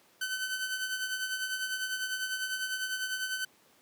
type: tone with tremolo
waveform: sawtooth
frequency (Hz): 1521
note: F#6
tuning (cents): +47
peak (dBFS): -26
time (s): 0.21-3.45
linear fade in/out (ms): 5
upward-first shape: triangle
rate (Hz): 10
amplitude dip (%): 60
effects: pink hiss -63 dBFS RMS until 3.81 s + high-pass 200 Hz 12 dB/octave